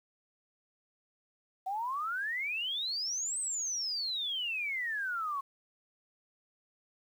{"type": "exponential two-way sweep", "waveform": "sine", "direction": "up then down", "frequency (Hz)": [740, 8400, 1078], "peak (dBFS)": -32, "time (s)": [1.66, 5.41], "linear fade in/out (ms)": 10, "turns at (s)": 3.39, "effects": ["10-bit"]}